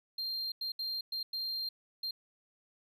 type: tone bursts at uneven times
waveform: triangle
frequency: 4186 Hz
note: C8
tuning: in tune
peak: -33 dBFS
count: 6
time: 0.18-0.52 / 0.61-0.72 / 0.79-1.01 / 1.12-1.23 / 1.33-1.69 / 2.03-2.11 s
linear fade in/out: 5 ms
effects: none